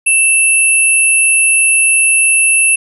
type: tone pair together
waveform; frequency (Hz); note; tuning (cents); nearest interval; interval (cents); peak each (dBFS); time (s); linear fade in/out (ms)
sine; 2657 / 10628; E7 / E9; +13 / +13; 2 octaves; 2400; -10; 0.06-2.76; 10
effects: none